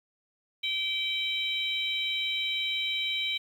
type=harmonic tone; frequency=774 Hz; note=G5; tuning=22 cents flat; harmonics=3 / 4 / 5; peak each=-32 / -32 / -32 dBFS; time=0.63-3.38 s; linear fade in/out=10 ms; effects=9-bit